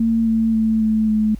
sine tone with pitch steps, 227.2 / 224.2 / 221.2 / 218.3 / 215.4 Hz, A#3 / A3 / A3 / A3 / A3, -44 / +33 / +9 / -13 / -37 cents, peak -14 dBFS, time 0-1.35 s, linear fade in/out 5 ms, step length 270 ms, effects added 50 Hz sine -32 dBFS peak until 1.39 s + pink hiss -53 dBFS RMS until 1.39 s

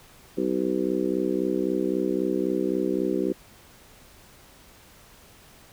harmonic tone with a mistuned harmonic, 63.8 Hz, C2, 43 cents flat, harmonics 3 / 4 / 5 / 6 / 7 / 8, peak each -31 / -31 / -27 / -27 / -37 / -33 dBFS, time 0.37-3.33 s, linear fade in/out 10 ms, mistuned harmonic 8, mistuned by -26 cents, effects pink hiss -52 dBFS RMS until 5.72 s

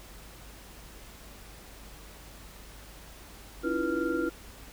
sine tone cluster, 278 / 322.3 / 345.3 / 487.3 / 1391 Hz, C#4 / E4 / F4 / B4 / F6, +5 / -39 / -20 / -23 / -7 cents, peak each -35 / -31 / -32 / -34 / -35 dBFS, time 3.63-4.3 s, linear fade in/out 20 ms, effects added 50 Hz sine -50 dBFS peak until 4.72 s + pink hiss -50 dBFS RMS until 4.72 s

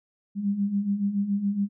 sine beating tone pair, 196 / 203.1 Hz, G3 / G#3, 0 / -38 cents, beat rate 7.1 Hz, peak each -30 / -24 dBFS, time 0.35-1.69 s, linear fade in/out 50 ms, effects none

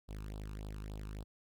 sawtooth tone with flanger, 51.91 Hz, G#1, in tune, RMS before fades -44 dBFS, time 0.08-1.24 s, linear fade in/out 20 ms, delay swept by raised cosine 0.23 to 0.79 ms, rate 3.5 Hz, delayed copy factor +0.85, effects none

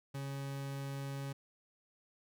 40% pulse tone, 138.1 Hz, C#3, 6 cents flat, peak -38 dBFS, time 0.14-1.33 s, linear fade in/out 10 ms, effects none

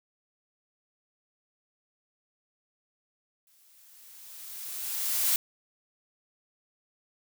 blue noise with exponential growth, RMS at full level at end -24 dBFS, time 3.47-5.36 s, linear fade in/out 1 ms, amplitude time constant 410 ms, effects none

